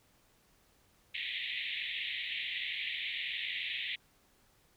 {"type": "band-pass noise", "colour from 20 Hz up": "pink", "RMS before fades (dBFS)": -38, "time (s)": [1.14, 3.96], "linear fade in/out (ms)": 10, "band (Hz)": [1900, 3800], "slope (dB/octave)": 96, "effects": ["pink hiss -68 dBFS RMS until 4.76 s"]}